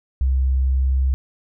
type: tone with pitch glide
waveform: sine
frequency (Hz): 65.6 to 65.98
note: C2 to C2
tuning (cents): +5 to +15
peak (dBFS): -15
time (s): 0.21-1.14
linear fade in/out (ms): 0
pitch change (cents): +10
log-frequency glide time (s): 0.62-0.99
effects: none